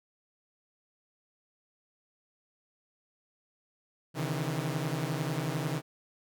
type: tone cluster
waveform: sawtooth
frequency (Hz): 134 / 151.7 / 162.9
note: C3 / D#3 / E3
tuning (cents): +42 / -44 / -20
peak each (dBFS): -31 / -31 / -31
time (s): 4.14-5.82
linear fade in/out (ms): 50
effects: none